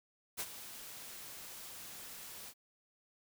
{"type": "noise with ADSR envelope", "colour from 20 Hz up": "white", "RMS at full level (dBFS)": -37, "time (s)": [0.37, 2.54], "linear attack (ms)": 32, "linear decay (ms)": 50, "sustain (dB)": -12, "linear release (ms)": 56, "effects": []}